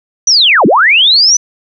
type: linear two-way sweep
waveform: sine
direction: down then up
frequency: 6060 to 163.3 to 6060 Hz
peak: -4 dBFS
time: 0.27-1.37 s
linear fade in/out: 5 ms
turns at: 0.66 s
effects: none